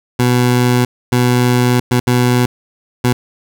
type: tone bursts at uneven times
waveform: 20% pulse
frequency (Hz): 123.47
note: B2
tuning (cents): 0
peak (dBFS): -5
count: 5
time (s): 0.19-0.85 / 1.12-1.8 / 1.91-2 / 2.07-2.46 / 3.04-3.13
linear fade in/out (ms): 5
effects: none